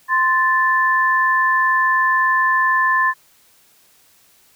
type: tone pair together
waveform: sine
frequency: 1043 / 1756 Hz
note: C6 / A6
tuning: -6 / -4 cents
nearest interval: major sixth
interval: 902 cents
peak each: -16 dBFS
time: 0.08-3.14 s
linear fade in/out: 50 ms
effects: white hiss -54 dBFS RMS until 4.55 s